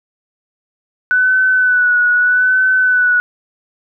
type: tone with vibrato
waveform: sine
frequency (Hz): 1490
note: F#6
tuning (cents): +12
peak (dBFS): -9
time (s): 1.11-3.2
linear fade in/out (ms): 0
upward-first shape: sine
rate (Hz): 0.8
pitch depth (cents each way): 34
effects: none